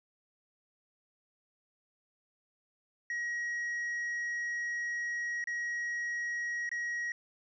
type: tone with dropouts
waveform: triangle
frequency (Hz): 1900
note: A#6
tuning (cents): +33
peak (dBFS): -31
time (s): 3.1-7.12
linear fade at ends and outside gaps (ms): 2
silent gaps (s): 5.441-5.472 / 6.692-6.715
effects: resampled to 16000 Hz